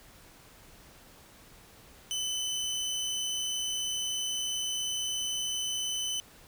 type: tone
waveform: 25% pulse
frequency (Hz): 3021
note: F#7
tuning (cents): +35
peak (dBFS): -27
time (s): 2.11-6.2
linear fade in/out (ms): 0
effects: pink hiss -55 dBFS RMS until 6.47 s